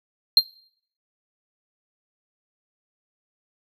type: tone with exponential decay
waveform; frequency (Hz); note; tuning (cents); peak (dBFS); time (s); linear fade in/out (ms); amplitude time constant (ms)
triangle; 4186; C8; 0; -4; 0.37-0.45; 2; 16
effects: noise-tail reverb RT60 0.6 s tail -21 dB re dry + tanh soft clip ceiling -3 dBFS